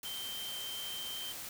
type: tone in noise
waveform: sine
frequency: 3128 Hz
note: G7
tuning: 4 cents flat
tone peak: -40 dBFS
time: 0.05-1.32 s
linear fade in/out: 2 ms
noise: white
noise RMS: -44 dBFS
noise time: 0.03-1.49 s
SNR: +1 dB
effects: none